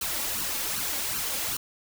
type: noise with flanger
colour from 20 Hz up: white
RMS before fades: -30 dBFS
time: 0.01-1.57 s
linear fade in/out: 5 ms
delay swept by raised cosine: 0.69 to 3.69 ms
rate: 2.6 Hz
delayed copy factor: +0.7
effects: none